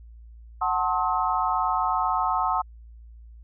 sine chord, F# diminished seventh, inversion none, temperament just, 740 / 888 / 1065.6 / 1278.7 Hz, F#5 / A5 / C6 / Eb6, 0 / +16 / +31 / +47 cents, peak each -27 dBFS, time 0.61-2.62 s, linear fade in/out 10 ms, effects added 57 Hz sine -43 dBFS peak until 3.43 s

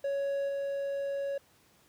triangle tone with level steps, 557 Hz, C#5, 8 cents sharp, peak -27 / -29 dBFS, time 0.04-1.38 s, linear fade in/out 5 ms, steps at 0.48 s, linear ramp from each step 10 ms, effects pink hiss -64 dBFS RMS until 1.88 s + high-pass 80 Hz 12 dB/octave

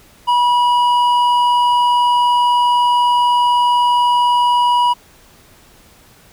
triangle tone with hard clipping, 972 Hz, B5, 28 cents flat, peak -12 dBFS, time 0.27-4.94 s, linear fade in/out 20 ms, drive 10 dB, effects pink hiss -47 dBFS RMS until 6.32 s

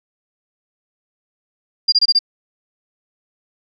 sine tone bursts, 4800 Hz, D8, 37 cents sharp, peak -9 dBFS, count 5, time 1.88-2.191 s, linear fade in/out 10 ms, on 43 ms, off 24 ms, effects none

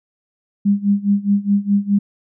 sine tone with tremolo, 201.7 Hz, G3, 50 cents sharp, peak -10 dBFS, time 0.65-1.99 s, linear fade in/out 10 ms, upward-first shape sine, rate 4.8 Hz, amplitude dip 90%, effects none

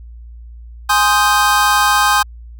square chord, Ab major seventh, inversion none, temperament equal, 830.6 / 1046.5 / 1244.5 / 1568 Hz, Ab5 / C6 / Eb6 / G6, 0 / 0 / 0 / 0 cents, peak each -17 dBFS, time 0.89-2.23 s, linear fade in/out 10 ms, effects added 58 Hz sine -32 dBFS peak until 2.59 s

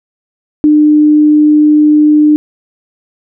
sine tone, 301.1 Hz, D4, 43 cents sharp, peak -3 dBFS, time 0.64-2.36 s, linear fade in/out 0 ms, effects none

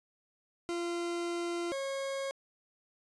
40% pulse tone pair in turn, 344.3 / 545.2 Hz, F4 / C#5, -25 / -29 cents, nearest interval minor sixth, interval 796 cents, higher second, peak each -32 / -33 dBFS, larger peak first, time 0.69-1.72 / 1.72-2.31 s, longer first, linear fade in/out 0 ms, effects resampled to 22050 Hz

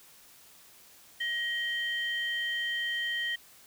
sine tone pair together, 1890 / 3126 Hz, A#6 / G7, +23 / -6 cents, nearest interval major sixth, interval 871 cents, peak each -30 / -33 dBFS, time 1.2-3.36 s, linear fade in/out 10 ms, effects tanh soft clip ceiling -23 dBFS + white hiss -56 dBFS RMS until 3.66 s

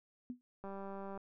sine tone with exponential decay, 246.9 Hz, B3, in tune, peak -36 dBFS, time 0.3-0.41 s, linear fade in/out 0 ms, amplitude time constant 23 ms
click train, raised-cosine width 1 ms, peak -33 dBFS, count 106, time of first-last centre 0.64-1.176 s, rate 196 Hz
effects none

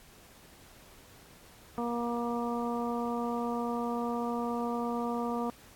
harmonic tone, 237.3 Hz, A#3, 31 cents sharp, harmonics 1 / 2 / 3 / 4 / 5, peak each -33 / -36 / -38 / -39 / -40 dBFS, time 1.78-5.5 s, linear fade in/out 0 ms, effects pink hiss -56 dBFS RMS until 5.75 s + AAC 64 kbps

